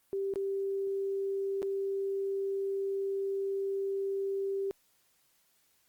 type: tone with dropouts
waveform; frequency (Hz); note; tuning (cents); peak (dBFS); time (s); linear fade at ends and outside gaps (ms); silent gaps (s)
sine; 392; G4; 0; -30; 0.13-4.71; 0; 0.338-0.358 / 1.62-1.628
effects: white hiss -70 dBFS RMS until 5.88 s + Opus 32 kbps